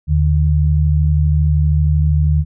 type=tone pair together; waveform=sine; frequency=77.78 / 150.52 Hz; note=D#2 / D3; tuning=0 / +43 cents; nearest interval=major seventh; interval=1143 cents; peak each=-12 / -15 dBFS; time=0.07-2.45 s; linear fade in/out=50 ms; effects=none